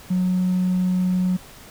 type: tone with hard clipping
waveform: sine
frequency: 183 Hz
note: F#3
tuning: 19 cents flat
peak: -18 dBFS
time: 0.1-1.37 s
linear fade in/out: 10 ms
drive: 1 dB
effects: pink hiss -44 dBFS RMS until 1.7 s